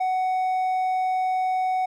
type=tone with hard clipping; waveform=sine; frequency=745 Hz; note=F#5; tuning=12 cents sharp; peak=-22 dBFS; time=0-1.86 s; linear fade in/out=10 ms; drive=3 dB; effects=none